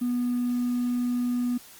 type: tone with hard clipping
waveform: triangle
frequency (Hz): 244.6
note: B3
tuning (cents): -16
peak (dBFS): -24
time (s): 0.01-1.58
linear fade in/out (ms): 10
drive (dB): 4
effects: white hiss -49 dBFS RMS until 1.79 s + Opus 32 kbps